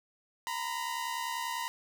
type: tone pair together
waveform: sawtooth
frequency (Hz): 932.9 / 1003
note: A#5 / B5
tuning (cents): +1 / +26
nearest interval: minor second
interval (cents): 125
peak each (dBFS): -32 / -33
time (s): 0.47-1.68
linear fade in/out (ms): 0
effects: none